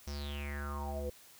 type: tone with low-pass filter sweep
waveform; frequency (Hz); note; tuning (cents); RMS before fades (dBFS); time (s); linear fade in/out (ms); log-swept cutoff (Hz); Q
square; 71.9; D2; -36; -39; 0.07-1.1; 5; 5900 to 470; 9.2
effects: white hiss -58 dBFS RMS until 1.39 s